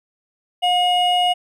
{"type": "tone pair together", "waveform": "triangle", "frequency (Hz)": [717.6, 2886], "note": ["F5", "F#7"], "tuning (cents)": [47, -44], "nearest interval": "2 octaves", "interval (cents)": 2409, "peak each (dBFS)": [-14, -18], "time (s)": [0.62, 1.34], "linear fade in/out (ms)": 20, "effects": []}